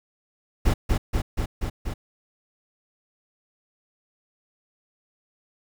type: noise with echo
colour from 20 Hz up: brown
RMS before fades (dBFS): -19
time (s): 0.65-0.74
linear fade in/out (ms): 10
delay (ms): 240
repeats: 5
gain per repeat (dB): -2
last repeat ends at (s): 1.94
effects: none